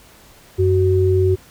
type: tone pair together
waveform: sine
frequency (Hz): 93.4 / 373.6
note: F#2 / F#4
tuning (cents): +17 / +17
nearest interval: 2 octaves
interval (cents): 2400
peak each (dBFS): -15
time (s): 0.58-1.36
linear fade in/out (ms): 20
effects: pink hiss -47 dBFS RMS until 1.5 s